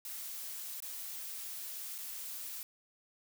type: noise with dropouts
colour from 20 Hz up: blue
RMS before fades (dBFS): -43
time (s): 0.05-2.63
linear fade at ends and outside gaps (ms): 1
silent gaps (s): 0.803-0.823 / 1.981-1.985
effects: none